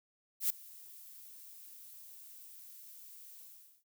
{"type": "noise with ADSR envelope", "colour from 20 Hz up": "violet", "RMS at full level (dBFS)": -29, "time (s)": [0.4, 3.84], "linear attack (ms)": 100, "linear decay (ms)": 4, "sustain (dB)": -24, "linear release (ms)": 410, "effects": []}